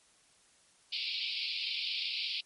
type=band-pass noise; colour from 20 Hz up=white; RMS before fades=-36 dBFS; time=0.92-2.41 s; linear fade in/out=10 ms; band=2300 to 4900 Hz; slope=96 dB/octave; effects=white hiss -65 dBFS RMS until 2.45 s + MP3 48 kbps